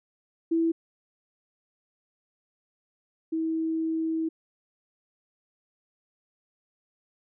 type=tone pair in turn; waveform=sine; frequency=329.6 / 322.6 Hz; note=E4 / E4; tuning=0 / -37 cents; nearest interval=unison; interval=37 cents; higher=first; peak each=-21 / -25 dBFS; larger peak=first; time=0.51-0.72 / 3.32-4.29 s; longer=second; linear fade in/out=10 ms; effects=none